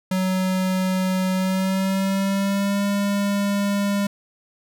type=tone with pitch glide; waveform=square; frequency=186.6 to 201.2 Hz; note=F#3 to G3; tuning=+15 to +45 cents; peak=-20 dBFS; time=0.11-4.07 s; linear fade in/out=5 ms; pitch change=+130 cents; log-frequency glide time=1.33-2.85 s; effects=none